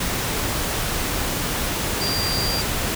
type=tone in noise; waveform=sine; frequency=4742 Hz; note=D8; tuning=16 cents sharp; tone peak=-24 dBFS; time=2.01-2.62 s; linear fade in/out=5 ms; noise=pink; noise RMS=-24 dBFS; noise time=0-2.95 s; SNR=-3 dB; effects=none